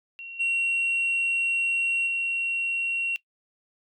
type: tone with level steps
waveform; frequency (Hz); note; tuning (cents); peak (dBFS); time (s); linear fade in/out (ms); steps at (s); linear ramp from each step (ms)
sine; 2739; F7; -34; -36 / -20 / -23; 0.19-3.16; 0; 0.39 / 2.06; 20
effects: noise-tail reverb RT60 0.1 s tail -20 dB re dry + tanh soft clip ceiling -20 dBFS